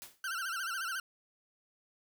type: noise with exponential decay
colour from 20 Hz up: white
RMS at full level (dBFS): -44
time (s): 0.02-0.24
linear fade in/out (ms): 0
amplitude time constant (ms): 47
type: tone with vibrato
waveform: 40% pulse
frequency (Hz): 1453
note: F#6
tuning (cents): -32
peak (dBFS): -34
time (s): 0.24-1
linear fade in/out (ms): 2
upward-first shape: sine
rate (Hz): 14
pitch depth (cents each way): 150
effects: none